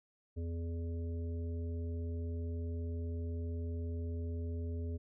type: harmonic tone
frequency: 83.9 Hz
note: E2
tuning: 31 cents sharp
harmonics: 1 / 3 / 5 / 7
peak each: -36 / -46 / -48 / -57 dBFS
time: 0.36-4.98 s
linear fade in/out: 20 ms
effects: none